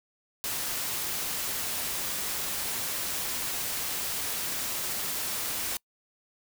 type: noise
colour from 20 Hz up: white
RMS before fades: -32 dBFS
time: 0.44-5.77 s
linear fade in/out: 0 ms
effects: noise-tail reverb RT60 0.1 s tail -26 dB re dry